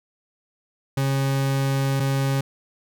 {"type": "tone pair in turn", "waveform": "40% pulse", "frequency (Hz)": [136.3, 136.3], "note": ["C#3", "C#3"], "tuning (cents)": [-29, -29], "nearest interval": "unison", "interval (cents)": 0, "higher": "neither", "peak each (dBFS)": -19, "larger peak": "neither", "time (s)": [[0.97, 2], [2, 2.41]], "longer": "first", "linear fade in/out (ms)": 5, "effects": []}